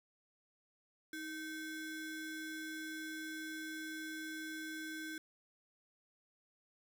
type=ring-modulated tone; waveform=square; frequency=931 Hz; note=A#5; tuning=2 cents flat; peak=-40 dBFS; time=1.13-5.18 s; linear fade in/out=2 ms; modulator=616 Hz; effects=none